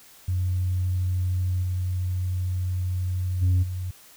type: tone with level steps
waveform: sine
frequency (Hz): 91.3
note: F#2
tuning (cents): -23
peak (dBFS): -21 / -23 / -15 / -27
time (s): 0.28-3.91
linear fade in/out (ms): 5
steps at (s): 1.62 / 3.41 / 3.62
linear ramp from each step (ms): 20
effects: tanh soft clip ceiling -16 dBFS + white hiss -51 dBFS RMS until 4.16 s